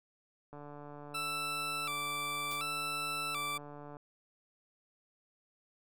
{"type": "click train", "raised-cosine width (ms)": 1, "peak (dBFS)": -35, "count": 503, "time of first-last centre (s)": [0.53, 3.968], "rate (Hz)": 146}
{"type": "tone with vibrato", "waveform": "20% pulse", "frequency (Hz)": 1244.5, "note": "D#6", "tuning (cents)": 0, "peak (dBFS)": -30, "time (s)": [1.14, 3.58], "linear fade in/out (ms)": 10, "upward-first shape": "square", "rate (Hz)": 0.68, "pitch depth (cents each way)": 110}
{"type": "noise with exponential decay", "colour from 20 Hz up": "blue", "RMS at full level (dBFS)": -43, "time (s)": [2.51, 2.69], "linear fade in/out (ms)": 2, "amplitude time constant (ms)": 37}
{"effects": []}